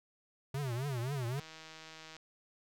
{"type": "tone with vibrato", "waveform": "square", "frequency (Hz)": 130, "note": "C3", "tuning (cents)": -11, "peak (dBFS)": -35, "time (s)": [0.54, 1.4], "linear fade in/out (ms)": 5, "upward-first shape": "triangle", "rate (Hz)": 3.8, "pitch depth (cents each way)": 230}
{"type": "click train", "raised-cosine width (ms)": 0.2, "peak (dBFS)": -33, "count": 126, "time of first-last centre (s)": [1.38, 2.166], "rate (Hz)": 159}
{"effects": []}